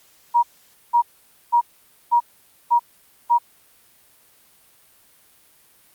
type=tone bursts; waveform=sine; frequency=951 Hz; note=A#5; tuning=34 cents sharp; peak=-12 dBFS; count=6; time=0.34-3.386 s; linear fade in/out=20 ms; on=91 ms; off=500 ms; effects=white hiss -55 dBFS RMS until 5.94 s + Opus 48 kbps